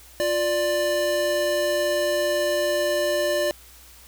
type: tone pair together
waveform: square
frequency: 350.4 / 590 Hz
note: F4 / D5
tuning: +6 / +8 cents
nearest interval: major sixth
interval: 902 cents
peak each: -29 / -22 dBFS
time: 0.2-3.51 s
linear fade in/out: 0 ms
effects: added 60 Hz sine -51 dBFS peak until 4.07 s + white hiss -49 dBFS RMS until 4.07 s